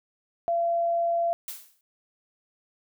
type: tone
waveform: sine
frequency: 681 Hz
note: F5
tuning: 44 cents flat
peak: -22 dBFS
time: 0.48-1.33 s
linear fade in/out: 0 ms
type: noise with exponential decay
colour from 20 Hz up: blue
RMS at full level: -33 dBFS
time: 1.48-1.81 s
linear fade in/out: 2 ms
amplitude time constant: 71 ms
effects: none